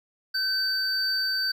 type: tone pair together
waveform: triangle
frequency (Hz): 1536 / 4606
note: G6 / D8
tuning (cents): -36 / -34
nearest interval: octave + perfect fifth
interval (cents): 1902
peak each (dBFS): -27 / -24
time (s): 0.34-1.52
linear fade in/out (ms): 10
effects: none